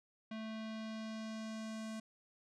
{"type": "tone with low-pass filter sweep", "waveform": "square", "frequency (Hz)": 220, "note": "A3", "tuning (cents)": 0, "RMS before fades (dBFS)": -44, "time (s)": [0.31, 2], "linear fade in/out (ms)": 5, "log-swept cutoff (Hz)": [3400, 8400], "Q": 1.4, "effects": []}